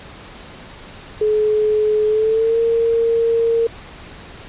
sine tone with pitch glide, 426.7 to 460 Hz, G#4 to A#4, +47 to -23 cents, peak -13 dBFS, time 1.21-3.67 s, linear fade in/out 5 ms, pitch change +130 cents, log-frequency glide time 2.07-2.59 s, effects pink hiss -38 dBFS RMS until 4.48 s + resampled to 8000 Hz

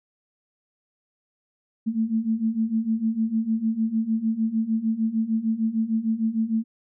sine beating tone pair, 219.2 / 225.8 Hz, A3 / A3, -6 / +45 cents, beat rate 6.6 Hz, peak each -26 / -23 dBFS, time 1.86-6.64 s, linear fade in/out 20 ms, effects none

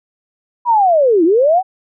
sine linear two-way sweep, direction down then up, 990 to 311.1 to 780 Hz, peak -8 dBFS, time 0.65-1.63 s, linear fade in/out 50 ms, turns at 1.24 s, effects none

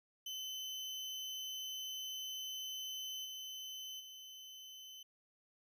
35% pulse tone with level steps, 3044 Hz, F#7, 48 cents sharp, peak -40 / -43 / -49 dBFS, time 0.26-5.03 s, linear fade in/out 5 ms, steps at 3.24 / 3.99 s, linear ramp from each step 20 ms, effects none

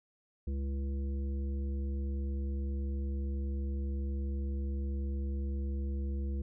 harmonic tone with a mistuned harmonic, 69.3 Hz, C#2, in tune, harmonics 1 / 3 / 5 / 7, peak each -32 / -43 / -47 / -53 dBFS, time 0.47-6.42 s, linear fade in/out 5 ms, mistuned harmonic 5, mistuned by -48 cents, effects none

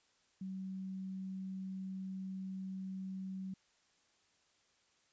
sine tone, 189.7 Hz, F#3, 43 cents sharp, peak -40 dBFS, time 0.41-3.54 s, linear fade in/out 5 ms, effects white hiss -73 dBFS RMS until 5.12 s + resampled to 16000 Hz

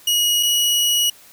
sawtooth tone pair in turn, 2900 / 2913 Hz, F#7 / F#7, -35 / -28 cents, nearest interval unison, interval 7 cents, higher second, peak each -12 dBFS, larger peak neither, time 0.07-0.43 / 0.43-1.1 s, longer second, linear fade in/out 5 ms, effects white hiss -47 dBFS RMS until 1.32 s

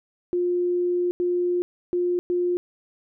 sine tone bursts at uneven times, 354.3 Hz, F4, 25 cents sharp, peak -20 dBFS, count 4, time 0.33-1.11 / 1.2-1.62 / 1.93-2.19 / 2.3-2.57 s, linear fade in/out 0 ms, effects none

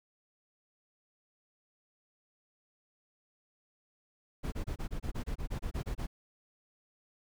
brown noise bursts, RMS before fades -35 dBFS, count 14, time 4.43-6.07 s, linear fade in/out 20 ms, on 93 ms, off 26 ms, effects none

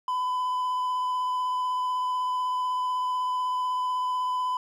triangle tone with vibrato, 1005 Hz, B5, 30 cents sharp, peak -23 dBFS, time 0.08-4.57 s, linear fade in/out 2 ms, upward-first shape sine, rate 16 Hz, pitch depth 11 cents each way, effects none

